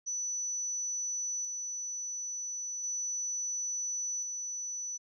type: tone with tremolo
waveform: sine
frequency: 5960 Hz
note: F#8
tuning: 12 cents sharp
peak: -32 dBFS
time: 0.06-4.98 s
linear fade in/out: 20 ms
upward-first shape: square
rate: 0.36 Hz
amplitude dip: 30%
effects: none

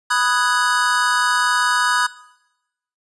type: chord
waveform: square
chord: G# minor seventh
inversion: first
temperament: equal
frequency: 987.8 / 1244.5 / 1480 / 1661.2 Hz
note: B5 / D#6 / F#6 / G#6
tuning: 0 / 0 / 0 / 0 cents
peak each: -22 dBFS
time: 0.1-2.07 s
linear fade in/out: 10 ms
effects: noise-tail reverb RT60 0.9 s tail -19 dB re dry + resampled to 24000 Hz

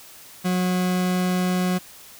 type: tone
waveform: 40% pulse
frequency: 182.1 Hz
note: F#3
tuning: 27 cents flat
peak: -19 dBFS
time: 0.44-1.79 s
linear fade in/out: 20 ms
effects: white hiss -45 dBFS RMS until 2.19 s

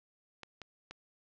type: clicks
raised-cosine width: 0.2 ms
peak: -27 dBFS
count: 3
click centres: 0.433 / 0.617 / 0.91 s
effects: low-pass 5000 Hz 12 dB/octave

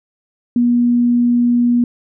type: tone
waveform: sine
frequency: 240.9 Hz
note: B3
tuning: 43 cents flat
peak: -10 dBFS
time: 0.56-1.84 s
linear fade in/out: 2 ms
effects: none

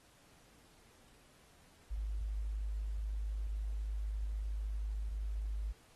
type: tone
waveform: sine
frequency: 51.91 Hz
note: G#1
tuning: in tune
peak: -35 dBFS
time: 1.9-5.73 s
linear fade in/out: 20 ms
effects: pink hiss -65 dBFS RMS until 5.95 s + AAC 32 kbps

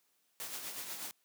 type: noise with tremolo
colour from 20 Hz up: white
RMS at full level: -41 dBFS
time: 0.4-1.11 s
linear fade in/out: 0 ms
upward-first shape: sine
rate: 8.2 Hz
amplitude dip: 45%
effects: white hiss -75 dBFS RMS until 1.24 s + high-pass 150 Hz 12 dB/octave

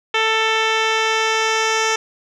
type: tone with low-pass filter sweep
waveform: 10% pulse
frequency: 443 Hz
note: A4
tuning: 12 cents sharp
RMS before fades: -18 dBFS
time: 0.14-1.96 s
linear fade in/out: 5 ms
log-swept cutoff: 3600 to 5500 Hz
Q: 2.4
effects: none

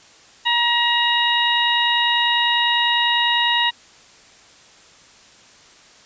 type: harmonic tone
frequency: 950 Hz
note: A#5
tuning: 33 cents sharp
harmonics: 1 / 2 / 3 / 4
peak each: -21 / -21 / -21 / -21 dBFS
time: 0.45-3.71 s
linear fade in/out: 20 ms
effects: white hiss -48 dBFS RMS until 6.05 s + resampled to 16000 Hz

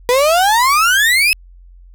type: exponential sweep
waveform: 35% pulse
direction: up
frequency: 479.6 to 2624 Hz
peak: -8 dBFS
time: 0.09-1.33 s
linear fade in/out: 0 ms
effects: added 44 Hz sine -38 dBFS peak until 1.94 s

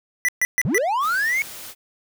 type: tone bursts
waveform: square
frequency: 1975.5 Hz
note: B6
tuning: in tune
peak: -17 dBFS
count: 4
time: 0.25-0.78 s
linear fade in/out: 0 ms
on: 35 ms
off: 130 ms
type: linear sweep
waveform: triangle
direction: up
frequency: 103.83 to 2242 Hz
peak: -17 dBFS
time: 0.65-1.42 s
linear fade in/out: 0 ms
type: noise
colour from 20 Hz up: white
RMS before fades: -37 dBFS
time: 1-1.75 s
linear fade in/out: 50 ms
effects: none

